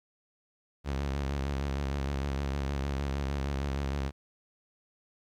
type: tone with vibrato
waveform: sawtooth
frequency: 69.3 Hz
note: C#2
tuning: in tune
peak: -26 dBFS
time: 0.84-4.12 s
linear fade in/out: 50 ms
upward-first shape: square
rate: 6.5 Hz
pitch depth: 47 cents each way
effects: low-pass 6000 Hz 12 dB/octave + 11-bit